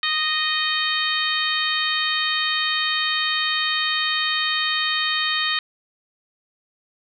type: harmonic tone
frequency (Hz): 620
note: D#5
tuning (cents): -6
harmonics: 2 / 3 / 4 / 5 / 6 / 7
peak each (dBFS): -28 / -25 / -29 / -27 / -26 / -29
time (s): 0.03-5.59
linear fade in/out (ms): 2
effects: none